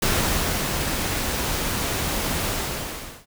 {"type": "noise with ADSR envelope", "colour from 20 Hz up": "pink", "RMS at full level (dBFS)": -21, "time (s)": [0.02, 3.26], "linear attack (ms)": 6, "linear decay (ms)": 600, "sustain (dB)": -4, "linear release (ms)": 770, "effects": []}